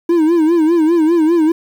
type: tone with vibrato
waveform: triangle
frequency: 326.8 Hz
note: E4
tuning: 15 cents flat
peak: -7 dBFS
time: 0.09-1.52 s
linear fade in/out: 5 ms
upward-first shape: sine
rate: 5 Hz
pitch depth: 110 cents each way
effects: 7-bit